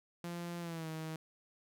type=tone with pitch glide; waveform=sawtooth; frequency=172.4 to 159.01 Hz; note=F3 to D#3; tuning=-22 to +38 cents; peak=-36 dBFS; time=0.24-1.16 s; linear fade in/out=2 ms; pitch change=-140 cents; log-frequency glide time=0.6-0.88 s; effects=none